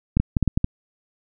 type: clicks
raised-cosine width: 5 ms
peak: -6 dBFS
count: 7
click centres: 0.17 / 0.2 / 0.368 / 0.427 / 0.477 / 0.575 / 0.644 s
effects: none